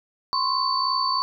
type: tone cluster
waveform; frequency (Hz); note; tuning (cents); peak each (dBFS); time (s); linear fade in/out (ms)
sine; 1029 / 1092 / 4528; C6 / C#6 / C#8; -29 / -26 / +36; -25; 0.33-1.22; 0
effects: none